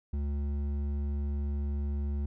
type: tone with hard clipping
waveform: triangle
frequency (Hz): 71.6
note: D2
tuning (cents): -43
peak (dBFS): -31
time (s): 0.13-2.26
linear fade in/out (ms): 5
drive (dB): 12
effects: none